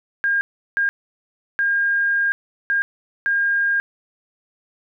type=tone bursts at uneven times; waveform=sine; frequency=1614 Hz; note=G#6; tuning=50 cents flat; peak=-16 dBFS; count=5; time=0.24-0.41 / 0.77-0.89 / 1.59-2.32 / 2.7-2.82 / 3.26-3.8 s; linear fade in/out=0 ms; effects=none